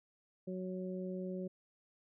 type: harmonic tone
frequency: 184.9 Hz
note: F#3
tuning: 1 cent flat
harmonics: 1 / 2 / 3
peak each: -40 / -43 / -46 dBFS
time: 0.47-1.48 s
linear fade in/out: 10 ms
effects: none